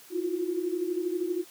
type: tone cluster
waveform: sine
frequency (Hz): 327.3 / 347.9 / 360.3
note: E4 / F4 / F#4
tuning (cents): -12 / -7 / -46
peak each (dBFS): -33 / -35 / -29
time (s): 0.1-1.45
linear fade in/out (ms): 50
effects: white hiss -52 dBFS RMS until 1.5 s + high-pass 150 Hz 12 dB/octave